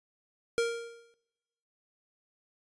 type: tone with exponential decay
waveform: square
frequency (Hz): 466.2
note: A#4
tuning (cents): 0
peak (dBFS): -24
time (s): 0.58-1.14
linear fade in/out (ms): 0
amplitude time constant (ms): 120
effects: noise-tail reverb RT60 1.0 s tail -20 dB re dry + resampled to 22050 Hz